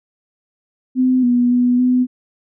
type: tone with pitch steps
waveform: sine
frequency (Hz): 255.9 / 243.9 / 246.2 / 251.2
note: C4 / B3 / B3 / B3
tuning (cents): -38 / -21 / -5 / +30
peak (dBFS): -11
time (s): 0.95-2.07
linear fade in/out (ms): 50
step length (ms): 280
effects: none